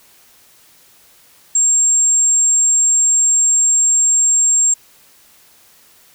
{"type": "tone", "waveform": "sine", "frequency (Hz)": 7459, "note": "A#8", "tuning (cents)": 0, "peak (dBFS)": -10, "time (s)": [1.55, 4.74], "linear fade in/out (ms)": 5, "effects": ["white hiss -49 dBFS RMS until 6.14 s"]}